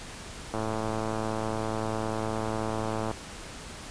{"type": "click train", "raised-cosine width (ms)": 1, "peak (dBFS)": -17, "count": 284, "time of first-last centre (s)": [0.54, 3.113], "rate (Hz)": 110, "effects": ["pink hiss -42 dBFS RMS until 3.9 s", "resampled to 22050 Hz"]}